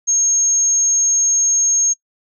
sine tone, 6500 Hz, G#8, 38 cents flat, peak -12 dBFS, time 0.07-1.94 s, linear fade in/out 20 ms, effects noise-tail reverb RT60 0.1 s tail -26 dB re dry

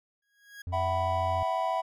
40% pulse tone with exponential growth, 1648 Hz, G#6, 14 cents flat, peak -39 dBFS, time 0.22-0.62 s, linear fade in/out 5 ms, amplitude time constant 85 ms
triangle tone, 88.2 Hz, F2, 18 cents sharp, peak -30 dBFS, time 0.67-1.43 s, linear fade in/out 0 ms
triangle chord, E suspended second, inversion none, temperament equal with one note detuned, 659.3 / 753.4 / 987.8 Hz, E5 / F#5 / B5, 0 / +31 / 0 cents, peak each -29 dBFS, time 0.72-1.82 s, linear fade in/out 20 ms
effects none

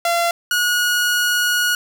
sawtooth tone pair in turn, 685 / 1451.5 Hz, F5 / F#6, -34 / -34 cents, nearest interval octave + minor second, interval 1300 cents, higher second, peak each -12 dBFS, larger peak neither, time 0.05-0.31 / 0.51-1.75 s, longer second, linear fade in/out 2 ms, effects none

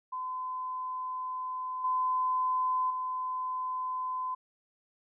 sine tone with level steps, 1020 Hz, C6, 44 cents flat, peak -33 / -26 / -31 dBFS, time 0.12-4.35 s, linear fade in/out 10 ms, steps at 1.84 / 2.9 s, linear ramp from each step 5 ms, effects none

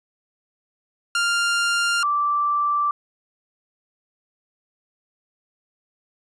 sawtooth / sine tone pair in turn, 1396.9 / 1169.9 Hz, F6 / D6, 0 / -7 cents, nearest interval minor third, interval 307 cents, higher first, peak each -15 / -18 dBFS, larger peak first, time 1.15-2.03 / 2.03-2.91 s, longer neither, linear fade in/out 2 ms, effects resampled to 22050 Hz

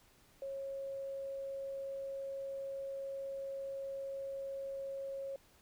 sine tone, 546 Hz, C#5, 26 cents flat, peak -39 dBFS, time 0.42-5.36 s, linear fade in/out 2 ms, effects pink hiss -66 dBFS RMS until 5.61 s

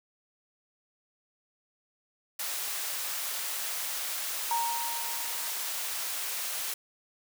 white high-pass noise, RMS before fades -34 dBFS, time 2.39-6.74 s, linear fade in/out 5 ms, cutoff 640 Hz, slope 12 dB/octave
sine tone with exponential decay, 932.3 Hz, A#5, in tune, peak -25 dBFS, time 4.51-5.99 s, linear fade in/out 1 ms, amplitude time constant 320 ms
effects none

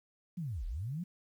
sine linear two-way sweep, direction down then up, 186.5 to 34.65 to 186.5 Hz, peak -35 dBFS, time 0.37-1.04 s, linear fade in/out 10 ms, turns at 0.66 s, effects 11-bit

